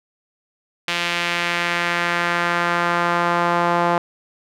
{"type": "tone with band-pass filter sweep", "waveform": "sawtooth", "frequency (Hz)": 172.9, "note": "F3", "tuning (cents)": -17, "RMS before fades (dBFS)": -20, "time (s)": [0.88, 3.98], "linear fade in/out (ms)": 2, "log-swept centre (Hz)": [2800, 900], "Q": 1.5, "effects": []}